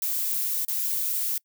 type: noise with dropouts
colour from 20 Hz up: violet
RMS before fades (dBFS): -27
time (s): 0.02-1.38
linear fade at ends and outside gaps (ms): 2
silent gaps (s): 0.649-0.682
effects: noise-tail reverb RT60 0.1 s tail -25 dB re dry